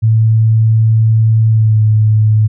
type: tone with pitch glide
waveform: sine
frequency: 111.2 to 108.1 Hz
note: A2 to A2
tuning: +19 to -30 cents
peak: -6 dBFS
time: 0.02-2.48 s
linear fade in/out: 20 ms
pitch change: -49 cents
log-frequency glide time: 1.48-1.81 s
effects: none